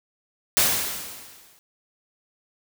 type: noise with exponential decay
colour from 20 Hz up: white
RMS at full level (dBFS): -17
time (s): 0.57-1.59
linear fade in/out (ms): 0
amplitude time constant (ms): 220
effects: none